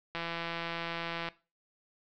click train, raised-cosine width 0.3 ms, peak -20 dBFS, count 192, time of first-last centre 0.15-1.287 s, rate 168 Hz, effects noise-tail reverb RT60 0.3 s tail -18 dB re dry + low-pass 5000 Hz 12 dB/octave

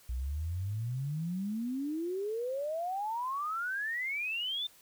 sine exponential sweep, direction up, 58.8 to 3624 Hz, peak -32 dBFS, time 0.09-4.67 s, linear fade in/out 5 ms, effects white hiss -60 dBFS RMS until 4.81 s

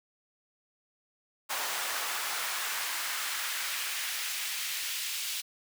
pink noise with high-pass filter sweep, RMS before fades -34 dBFS, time 1.49-5.42 s, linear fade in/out 20 ms, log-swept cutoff 870 to 3000 Hz, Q 1.1, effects none

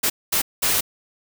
white noise bursts at uneven times, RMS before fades -20 dBFS, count 3, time 0.03-0.1 / 0.32-0.42 / 0.62-0.81 s, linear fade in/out 10 ms, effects none

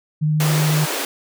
sine tone with vibrato, 153.1 Hz, D#3, 28 cents flat, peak -15 dBFS, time 0.21-0.86 s, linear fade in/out 20 ms, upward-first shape sine, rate 14 Hz, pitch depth 11 cents each way
pink high-pass noise, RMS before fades -24 dBFS, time 0.4-1.05 s, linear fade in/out 2 ms, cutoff 280 Hz, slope 48 dB/octave
effects none

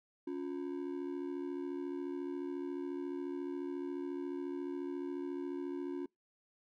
triangle ring-modulated tone, 318.2 Hz, D#4, 39 cents sharp, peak -32 dBFS, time 0.27-6.06 s, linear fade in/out 5 ms, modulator 37.1 Hz, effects noise-tail reverb RT60 0.2 s tail -26 dB re dry

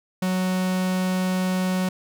45% pulse tone, 185 Hz, F#3, in tune, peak -21 dBFS, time 0.22-1.89 s, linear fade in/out 5 ms, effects none

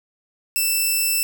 5% pulse tone, 2658 Hz, E7, 14 cents sharp, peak -9 dBFS, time 0.56-1.23 s, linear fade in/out 0 ms, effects none

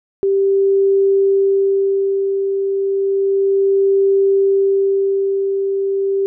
sine tone with tremolo, 392 Hz, G4, in tune, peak -10 dBFS, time 0.23-6.26 s, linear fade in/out 0 ms, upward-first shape sine, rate 0.32 Hz, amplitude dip 45%, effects none

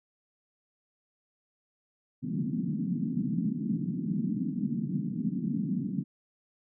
white band-pass noise, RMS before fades -31 dBFS, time 2.22-6.04 s, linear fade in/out 20 ms, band 150 to 260 Hz, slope 48 dB/octave, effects none

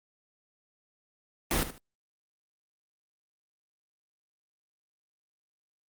pink noise with echo, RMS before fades -27 dBFS, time 1.51-1.63 s, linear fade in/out 0 ms, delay 75 ms, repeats 2, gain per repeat -12 dB, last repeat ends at 1.78 s, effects Opus 32 kbps

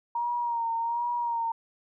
sine tone with vibrato, 938 Hz, A#5, 11 cents sharp, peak -26 dBFS, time 0.15-1.52 s, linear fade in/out 5 ms, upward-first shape sine, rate 1.3 Hz, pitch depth 42 cents each way, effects none

